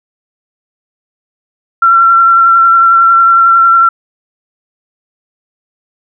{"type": "tone with vibrato", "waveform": "sine", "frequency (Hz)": 1358, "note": "F6", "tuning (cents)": -49, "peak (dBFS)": -3, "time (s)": [1.82, 3.89], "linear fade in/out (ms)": 5, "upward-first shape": "triangle", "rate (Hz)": 11, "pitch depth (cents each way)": 22, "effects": []}